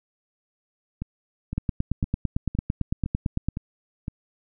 two click trains, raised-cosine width 5 ms, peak -11 / -17 dBFS, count 18 / 7, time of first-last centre 1.58-3.486 / 1.02-4.081 s, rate 8.92 / 1.96 Hz, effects none

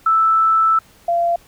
sine tone pair in turn, 1318.5 / 686.5 Hz, E6 / F5, 0 / -30 cents, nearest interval major seventh, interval 1130 cents, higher first, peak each -11 / -14 dBFS, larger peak first, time 0.06-0.79 / 1.08-1.36 s, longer first, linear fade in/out 5 ms, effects pink hiss -50 dBFS RMS until 1.47 s

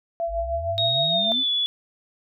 sine tone with tremolo, 674 Hz, E5, 38 cents sharp, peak -21 dBFS, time 0.2-1.32 s, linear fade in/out 0 ms, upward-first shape triangle, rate 6.5 Hz, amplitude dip 70%
sine exponential sweep, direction up, 47.99 to 277.3 Hz, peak -30 dBFS, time 0.27-1.44 s, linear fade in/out 50 ms
sine tone with pitch glide, 3752 to 3421 Hz, A#7 to A7, +11 to -49 cents, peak -20 dBFS, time 0.78-1.66 s, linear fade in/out 0 ms, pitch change -160 cents, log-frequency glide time 1.09-1.5 s
effects none

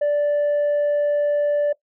sine tone, 585 Hz, D5, 7 cents flat, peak -14 dBFS, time 0.01-1.73 s, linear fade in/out 10 ms, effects noise-tail reverb RT60 0.1 s tail -20 dB re dry + tanh soft clip ceiling -16 dBFS

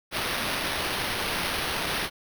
violet noise with sample-and-hold, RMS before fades -29 dBFS, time 0.11-2.1 s, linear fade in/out 50 ms, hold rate 7350 Hz, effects none

